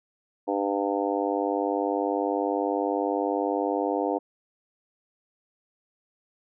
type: harmonic tone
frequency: 100 Hz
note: G2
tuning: 35 cents sharp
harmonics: 3 / 4 / 5 / 6 / 7 / 8 / 9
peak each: -29 / -31 / -29 / -35 / -31 / -34 / -34 dBFS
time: 0.47-4.19 s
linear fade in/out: 20 ms
effects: none